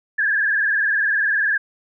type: tone with vibrato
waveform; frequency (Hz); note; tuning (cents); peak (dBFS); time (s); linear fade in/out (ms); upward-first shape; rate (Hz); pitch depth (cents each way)
sine; 1674; G#6; +13; -16; 0.18-1.58; 10; triangle; 20; 110
effects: none